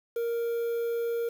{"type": "tone with quantisation", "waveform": "triangle", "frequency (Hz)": 466.9, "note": "A#4", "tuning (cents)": 3, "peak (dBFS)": -25, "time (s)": [0.16, 1.29], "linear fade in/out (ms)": 5, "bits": 8, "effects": []}